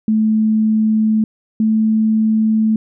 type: tone pair in turn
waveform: sine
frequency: 217.7 / 218.9 Hz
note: A3 / A3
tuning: -18 / -9 cents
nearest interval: unison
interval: 9 cents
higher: second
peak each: -11 / -11 dBFS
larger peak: neither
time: 0.08-1.24 / 1.6-2.76 s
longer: neither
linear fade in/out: 2 ms
effects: none